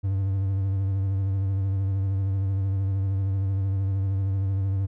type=tone with vibrato; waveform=triangle; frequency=97 Hz; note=G2; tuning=18 cents flat; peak=-20 dBFS; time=0.03-4.87 s; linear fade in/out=20 ms; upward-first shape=triangle; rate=13 Hz; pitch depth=45 cents each way; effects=none